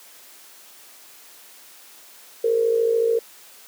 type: tone with amplitude modulation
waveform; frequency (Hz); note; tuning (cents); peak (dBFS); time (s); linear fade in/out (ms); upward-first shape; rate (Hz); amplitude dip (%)
sine; 458.9; A#4; -27; -13; 2.44-3.19; 5; sine; 53.7; 65
effects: white hiss -47 dBFS RMS until 3.67 s + high-pass 300 Hz 12 dB/octave